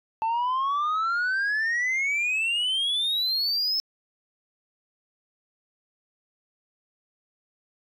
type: exponential sweep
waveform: sine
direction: up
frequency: 880 to 5290 Hz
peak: -20 dBFS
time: 0.22-3.8 s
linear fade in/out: 0 ms
effects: tanh soft clip ceiling -22 dBFS